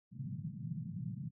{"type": "band-pass noise", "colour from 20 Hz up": "white", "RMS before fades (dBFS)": -42, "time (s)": [0.11, 1.31], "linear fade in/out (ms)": 50, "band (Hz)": [110, 190], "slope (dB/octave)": 48, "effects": []}